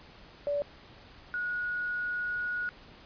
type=tone pair in turn; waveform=sine; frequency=577 / 1453.9 Hz; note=D5 / F#6; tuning=-31 / -31 cents; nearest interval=octave + major third; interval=1600 cents; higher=second; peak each=-27 / -30 dBFS; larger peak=first; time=0.47-0.62 / 1.34-2.69 s; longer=second; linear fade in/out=0 ms; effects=pink hiss -53 dBFS RMS until 3.05 s + resampled to 11025 Hz